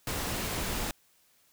pink noise, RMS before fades -33 dBFS, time 0.07-0.91 s, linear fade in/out 2 ms, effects white hiss -66 dBFS RMS until 1.52 s

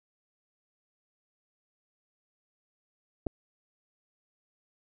clicks, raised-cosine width 2 ms, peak -26 / -17 dBFS, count 2, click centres 3.265 / 3.268 s, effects none

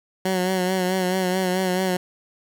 15% pulse tone with vibrato, 185 Hz, F#3, in tune, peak -14 dBFS, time 0.25-1.97 s, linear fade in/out 5 ms, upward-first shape sine, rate 4.6 Hz, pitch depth 41 cents each way, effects none

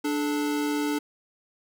square tone pair together, 294.3 / 431.4 Hz, D4 / A4, +4 / -34 cents, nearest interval perfect fifth, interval 662 cents, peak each -26 / -33 dBFS, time 0.04-0.99 s, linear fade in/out 10 ms, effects none

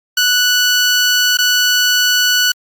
15% pulse tone with dropouts, 1480 Hz, F#6, in tune, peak -4 dBFS, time 0.17-2.52 s, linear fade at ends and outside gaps 5 ms, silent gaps 1.372-1.386 s, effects Opus 48 kbps

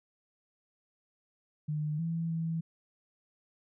sine tone with pitch steps, 151.4 / 165.5 / 163.7 Hz, D#3 / E3 / E3, -47 / +7 / -12 cents, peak -30 dBFS, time 1.68-2.61 s, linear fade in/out 10 ms, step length 310 ms, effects none

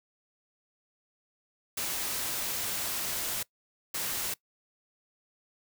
white noise bursts at uneven times, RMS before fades -33 dBFS, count 2, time 1.77-3.43 / 3.94-4.34 s, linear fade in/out 5 ms, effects noise-tail reverb RT60 0.1 s tail -22 dB re dry

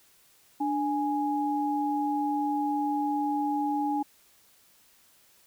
sine tone pair together, 293.7 / 830.7 Hz, D4 / G#5, 0 / 0 cents, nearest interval octave + tritone, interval 1800 cents, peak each -28 dBFS, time 0.6-4.03 s, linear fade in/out 10 ms, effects white hiss -61 dBFS RMS until 5.46 s

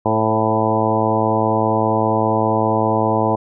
harmonic tone with a mistuned harmonic, 110 Hz, A2, in tune, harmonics 1 / 2 / 3 / 4 / 5 / 6 / 7 / 8 / 9, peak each -23 / -23 / -23 / -23 / -23 / -23 / -23 / -23 / -23 dBFS, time 0.05-3.36 s, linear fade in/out 10 ms, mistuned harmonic 5, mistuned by -16 cents, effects none

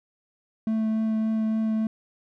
triangle tone with vibrato, 220 Hz, A3, in tune, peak -20 dBFS, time 0.67-1.87 s, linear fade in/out 2 ms, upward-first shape triangle, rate 3.5 Hz, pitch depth 10 cents each way, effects none

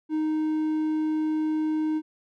triangle tone, 310.7 Hz, D#4, 2 cents flat, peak -21 dBFS, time 0.09-2.02 s, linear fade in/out 50 ms, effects none

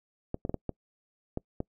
clicks, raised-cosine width 2 ms, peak -18 dBFS, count 7, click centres 0.344 / 0.451 / 0.495 / 0.543 / 0.693 / 1.374 / 1.604 s, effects noise-tail reverb RT60 0.1 s tail -26 dB re dry

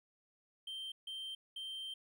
triangle tone bursts at uneven times, 3137 Hz, G7, 1 cent sharp, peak -40 dBFS, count 3, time 0.67-0.92 / 1.07-1.35 / 1.56-1.94 s, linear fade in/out 5 ms, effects none

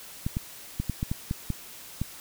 clicks, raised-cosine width 5 ms, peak -15 dBFS, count 9, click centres 0.265 / 0.369 / 0.8 / 0.897 / 1.029 / 1.115 / 1.311 / 1.503 / 2.016 s, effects white hiss -45 dBFS RMS until 2.2 s

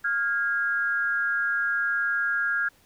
sine tone pair together, 1400.4 / 1640 Hz, F6 / G#6, +4 / -22 cents, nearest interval minor third, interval 274 cents, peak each -26 / -25 dBFS, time 0.04-2.69 s, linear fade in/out 10 ms, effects pink hiss -60 dBFS RMS until 2.85 s

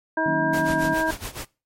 harmonic tone, 319.7 Hz, D#4, 47 cents sharp, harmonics 1 / 2 / 3 / 5, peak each -26 / -26 / -25 / -25 dBFS, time 0.17-1.11 s, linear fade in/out 5 ms
sine chord, D# minor seventh, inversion none, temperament equal, 155.56 / 185 / 233.1 / 277.2 Hz, D#3 / F#3 / A#3 / C#4, 0 / 0 / 0 / 0 cents, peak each -29 / -33 / -34 / -29 dBFS, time 0.26-0.94 s, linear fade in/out 2 ms
pink noise with tremolo, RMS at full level -31 dBFS, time 0.53-1.45 s, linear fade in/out 5 ms, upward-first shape sine, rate 7.2 Hz, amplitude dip 85%
effects noise-tail reverb RT60 0.3 s tail -23 dB re dry + MP3 64 kbps

